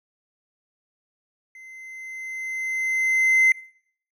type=tone with level ramp; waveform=triangle; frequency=2065 Hz; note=C7; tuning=23 cents flat; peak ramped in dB=-40 to -10 dBFS; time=1.55-3.52 s; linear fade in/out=2 ms; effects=noise-tail reverb RT60 0.6 s tail -23 dB re dry + tanh soft clip ceiling -9 dBFS